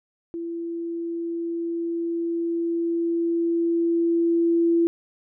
sine tone with level ramp, 336.8 Hz, E4, 37 cents sharp, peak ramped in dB -28 to -16 dBFS, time 0.34-4.87 s, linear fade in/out 0 ms, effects none

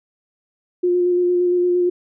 sine tone with vibrato, 355.7 Hz, F4, 32 cents sharp, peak -14 dBFS, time 0.83-1.9 s, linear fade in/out 10 ms, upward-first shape square, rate 8.7 Hz, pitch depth 12 cents each way, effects none

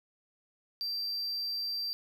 triangle tone, 4699 Hz, D8, in tune, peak -31 dBFS, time 0.81-1.93 s, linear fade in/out 0 ms, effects none

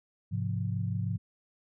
sine chord, F minor, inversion first, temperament just, 104.77 / 130.96 / 174.61 Hz, Ab2 / C3 / F3, +16 / +2 / 0 cents, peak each -31 / -35 / -35 dBFS, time 0.31-1.18 s, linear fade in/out 20 ms, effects none

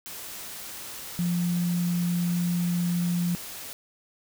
sine tone in noise, 174.61 Hz, F3, in tune, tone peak -23 dBFS, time 1.19-3.35 s, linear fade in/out 0 ms, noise white, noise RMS -39 dBFS, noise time 0.06-3.73 s, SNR +13 dB, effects none

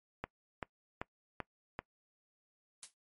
click train, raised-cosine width 0.5 ms, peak -22 dBFS, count 5, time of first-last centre 0.24-1.79 s, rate 2.58 Hz
blue noise with exponential decay, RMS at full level -40 dBFS, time 2.83-2.94 s, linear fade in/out 0 ms, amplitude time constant 22 ms
effects noise-tail reverb RT60 0.1 s tail -22 dB re dry + MP3 48 kbps

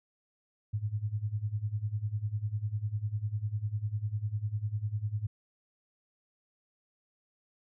sine tone with tremolo, 105.7 Hz, G#2, 31 cents sharp, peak -27 dBFS, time 0.73-5.27 s, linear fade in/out 10 ms, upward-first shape sine, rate 10 Hz, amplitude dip 85%, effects none

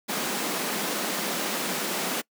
pink high-pass noise, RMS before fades -29 dBFS, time 0.08-2.22 s, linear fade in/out 20 ms, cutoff 180 Hz, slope 48 dB/octave, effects noise-tail reverb RT60 0.1 s tail -24 dB re dry

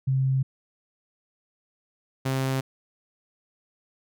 sine / sawtooth tone pair in turn, 132.9 / 132.9 Hz, C3 / C3, +27 / +27 cents, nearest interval unison, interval 0 cents, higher neither, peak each -20 dBFS, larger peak neither, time 0.07-0.43 / 2.25-2.61 s, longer neither, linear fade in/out 10 ms, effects none

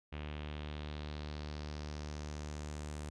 sawtooth tone with low-pass filter sweep, 75 Hz, D2, 37 cents sharp, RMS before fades -43 dBFS, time 0.12-3.1 s, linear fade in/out 10 ms, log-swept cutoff 2800 to 8400 Hz, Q 2.6, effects none

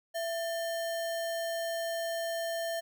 sine tone with sample-and-hold, 667 Hz, E5, 20 cents sharp, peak -31 dBFS, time 0.14-2.81 s, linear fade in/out 20 ms, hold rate 2450 Hz, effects none

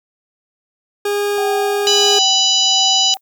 40% pulse tone, 408.7 Hz, G#4, 28 cents flat, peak -15 dBFS, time 1.05-2.19 s, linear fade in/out 5 ms
sine tone with tremolo, 770 Hz, G5, 31 cents flat, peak -19 dBFS, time 1.38-3.17 s, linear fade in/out 0 ms, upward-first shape sine, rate 1.5 Hz, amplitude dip 60%
harmonic tone, 987.8 Hz, B5, in tune, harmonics 3 / 4 / 5 / 6 / 7, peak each -15 / -17 / -19 / -21 / -22 dBFS, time 1.87-3.14 s, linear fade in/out 0 ms
violet noise with exponential decay, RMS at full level -31 dBFS, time 3.14-3.21 s, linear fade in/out 2 ms, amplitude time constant 15 ms
effects none

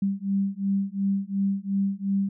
sine beating tone pair, 195.4 / 198.2 Hz, G3 / G3, -5 / +19 cents, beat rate 2.8 Hz, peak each -26 dBFS, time 0.02-2.29 s, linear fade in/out 5 ms, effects none

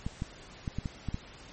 clicks, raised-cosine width 5 ms, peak -20 dBFS, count 7, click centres 0.065 / 0.221 / 0.678 / 0.786 / 0.858 / 1.087 / 1.144 s, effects pink hiss -50 dBFS RMS until 1.52 s + MP3 32 kbps

